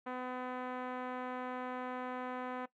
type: tone with low-pass filter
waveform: 5% pulse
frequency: 252.4 Hz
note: B3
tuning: 38 cents sharp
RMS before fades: -41 dBFS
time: 0.06-2.66 s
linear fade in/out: 10 ms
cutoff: 1100 Hz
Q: 0.7
effects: noise-tail reverb RT60 0.1 s tail -17 dB re dry